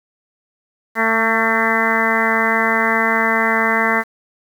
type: harmonic tone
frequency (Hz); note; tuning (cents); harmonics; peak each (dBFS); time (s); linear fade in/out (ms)
224.8; A3; +37; 1 / 2 / 3 / 4 / 5 / 6 / 7 / 8 / 9; -23 / -24 / -24 / -23 / -22 / -25 / -23 / -21 / -20; 0.95-4.04; 50
effects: 7-bit